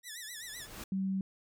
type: tone with vibrato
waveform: 10% pulse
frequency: 1841 Hz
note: A#6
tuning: 22 cents flat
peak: -33 dBFS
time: 0.03-0.68 s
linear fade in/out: 50 ms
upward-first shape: sine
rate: 7.8 Hz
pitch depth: 140 cents each way
type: noise with exponential growth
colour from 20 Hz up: pink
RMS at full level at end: -42 dBFS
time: 0.15-0.84 s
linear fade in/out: 5 ms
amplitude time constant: 150 ms
type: tone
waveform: sine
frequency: 191.9 Hz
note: G3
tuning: 37 cents flat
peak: -30 dBFS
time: 0.92-1.21 s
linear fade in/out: 2 ms
effects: none